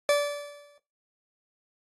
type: tone with exponential decay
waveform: 40% pulse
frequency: 580 Hz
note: D5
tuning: 22 cents flat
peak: -17 dBFS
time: 0.09-0.78 s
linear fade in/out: 1 ms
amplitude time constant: 150 ms
effects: noise-tail reverb RT60 0.3 s tail -18 dB re dry + AAC 32 kbps